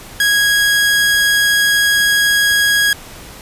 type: tone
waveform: sawtooth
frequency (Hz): 1652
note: G#6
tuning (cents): -10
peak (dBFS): -7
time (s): 0.2-2.93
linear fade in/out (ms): 2
effects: pink hiss -35 dBFS RMS until 3.41 s + resampled to 32000 Hz